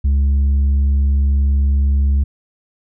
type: tone with tanh clipping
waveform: triangle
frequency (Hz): 69.5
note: C#2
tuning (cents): +5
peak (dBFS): -12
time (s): 0.04-2.24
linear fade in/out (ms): 10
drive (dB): 8
effects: none